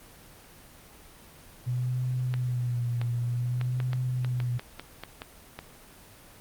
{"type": "tone with vibrato", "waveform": "sine", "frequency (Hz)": 123.1, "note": "B2", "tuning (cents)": -5, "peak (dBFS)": -26, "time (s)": [1.66, 4.59], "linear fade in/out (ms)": 20, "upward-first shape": "sine", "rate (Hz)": 0.54, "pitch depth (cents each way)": 50}
{"type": "clicks", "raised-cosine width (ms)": 0.3, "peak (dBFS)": -20, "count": 12, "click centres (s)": [2.34, 3.015, 3.613, 3.802, 3.932, 4.247, 4.402, 4.595, 4.796, 5.036, 5.219, 5.59]}
{"effects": ["pink hiss -51 dBFS RMS until 6.4 s", "Opus 24 kbps"]}